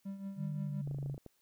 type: tone with tremolo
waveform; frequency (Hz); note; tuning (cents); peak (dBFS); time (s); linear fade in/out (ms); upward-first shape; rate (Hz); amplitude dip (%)
triangle; 196; G3; 0; -35; 0.05-0.82; 10; triangle; 5.7; 70
type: tone with pitch glide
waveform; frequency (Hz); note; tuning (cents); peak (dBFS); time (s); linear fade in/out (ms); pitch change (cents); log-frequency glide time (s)
sine; 151.2 to 139.45; D#3 to C#3; -49 to +11; -36; 0.36-1.18; 50; -140; 0.48-0.99
type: clicks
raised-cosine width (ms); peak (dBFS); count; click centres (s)
2; -34; 10; 0.875 / 0.912 / 0.946 / 0.986 / 1.028 / 1.061 / 1.098 / 1.144 / 1.179 / 1.263
effects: white hiss -74 dBFS RMS until 1.41 s